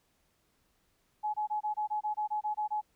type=tone bursts; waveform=sine; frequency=847 Hz; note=G#5; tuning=34 cents sharp; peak=-29 dBFS; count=12; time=1.23-2.814 s; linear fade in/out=20 ms; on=110 ms; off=24 ms; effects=pink hiss -73 dBFS RMS until 2.95 s